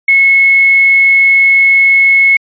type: tone with quantisation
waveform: sine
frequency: 2187 Hz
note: C#7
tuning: 24 cents flat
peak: -4 dBFS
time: 0.08-2.37 s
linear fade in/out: 5 ms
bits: 5
effects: resampled to 11025 Hz